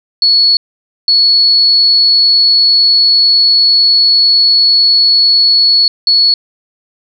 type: tone bursts at uneven times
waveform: sine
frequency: 4391 Hz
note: C#8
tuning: 17 cents flat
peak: -5 dBFS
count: 3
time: 0.22-0.57 / 1.08-5.88 / 6.07-6.34 s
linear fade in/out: 2 ms
effects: none